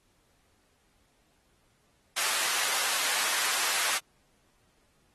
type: high-pass noise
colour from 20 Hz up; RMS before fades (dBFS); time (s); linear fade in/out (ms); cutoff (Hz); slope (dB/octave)
pink; -29; 2.16-3.99; 20; 1100; 12
effects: pink hiss -69 dBFS RMS until 5.14 s + AAC 32 kbps